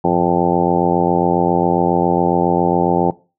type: harmonic tone with a mistuned harmonic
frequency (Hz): 87.31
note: F2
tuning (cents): 0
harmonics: 1 / 2 / 3 / 4 / 5 / 6 / 7 / 8 / 9 / 10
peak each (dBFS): -31 / -19 / -22 / -19 / -21 / -23 / -25 / -27 / -19 / -22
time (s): 0.04-3.11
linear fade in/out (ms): 5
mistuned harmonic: 1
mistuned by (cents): +150
effects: noise-tail reverb RT60 0.3 s tail -19 dB re dry